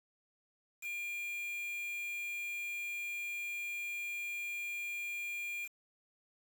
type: tone with quantisation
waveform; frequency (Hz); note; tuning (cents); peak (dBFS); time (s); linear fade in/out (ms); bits
triangle; 2400; D7; +37; -36; 0.81-5.69; 50; 8
effects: none